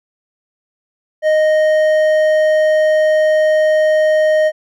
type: tone with hard clipping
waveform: triangle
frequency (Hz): 620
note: D#5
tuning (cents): -6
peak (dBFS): -11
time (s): 1.22-4.52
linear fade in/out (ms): 50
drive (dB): 10
effects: none